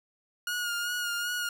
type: tone with vibrato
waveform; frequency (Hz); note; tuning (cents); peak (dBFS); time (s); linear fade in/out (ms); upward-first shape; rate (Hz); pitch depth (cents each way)
sawtooth; 1432; F6; +43; -26; 0.47-1.49; 2; sine; 2.6; 31
effects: none